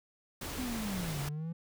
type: noise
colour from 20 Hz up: pink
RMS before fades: -40 dBFS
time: 0.41-1.29 s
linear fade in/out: 5 ms
type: linear two-way sweep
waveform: triangle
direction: down then up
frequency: 261.6 to 138.59 to 169.6 Hz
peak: -33 dBFS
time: 0.58-1.53 s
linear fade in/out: 10 ms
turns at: 1.21 s
effects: none